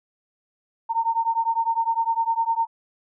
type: beating tone pair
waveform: sine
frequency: 909 / 918.9 Hz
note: A#5 / A#5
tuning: -44 / -25 cents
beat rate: 9.9 Hz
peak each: -23 dBFS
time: 0.89-2.67 s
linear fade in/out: 20 ms
effects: none